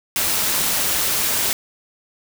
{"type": "noise with amplitude modulation", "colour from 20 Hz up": "white", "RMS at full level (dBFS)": -18, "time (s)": [0.16, 1.53], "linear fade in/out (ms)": 0, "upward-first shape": "sine", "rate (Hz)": 205, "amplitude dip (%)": 45, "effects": []}